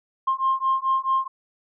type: beating tone pair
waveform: sine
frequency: 1059 / 1063.6 Hz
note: C6 / C6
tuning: +21 / +28 cents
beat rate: 4.6 Hz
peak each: -22 dBFS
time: 0.27-1.28 s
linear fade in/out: 10 ms
effects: tanh soft clip ceiling -13 dBFS